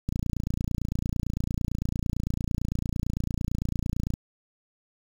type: click train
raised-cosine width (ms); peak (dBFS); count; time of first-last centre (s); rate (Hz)
5; -15; 118; 0.09-4.138; 28.9
effects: 7-bit